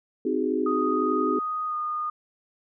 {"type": "chord", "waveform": "sine", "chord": "Ab dominant seventh", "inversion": "first", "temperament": "just", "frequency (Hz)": [259.6, 311.5, 373.8, 415.3], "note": ["C4", "Eb4", "Gb4", "Ab4"], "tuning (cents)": [-13, 2, 18, 0], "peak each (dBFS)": -28, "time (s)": [0.25, 1.39], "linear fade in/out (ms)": 5}
{"type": "tone with pitch glide", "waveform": "sine", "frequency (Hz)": [1244.5, 1225.2], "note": ["D#6", "D#6"], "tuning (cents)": [0, -27], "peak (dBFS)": -26, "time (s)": [0.66, 2.1], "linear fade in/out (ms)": 5, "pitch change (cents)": -27, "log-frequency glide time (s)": [1.67, 1.75]}
{"effects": []}